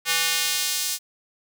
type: tone with high-pass filter sweep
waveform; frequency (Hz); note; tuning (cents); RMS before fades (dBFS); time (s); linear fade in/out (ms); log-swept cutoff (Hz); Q
square; 164.81; E3; 0; -24; 0.05-0.99; 50; 2000 to 5600; 0.8
effects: none